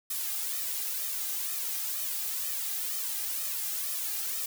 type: noise with flanger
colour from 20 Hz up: blue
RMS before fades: -33 dBFS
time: 0.1-4.46 s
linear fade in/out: 5 ms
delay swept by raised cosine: 1.6 to 2.49 ms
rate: 2.1 Hz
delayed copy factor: +1
effects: none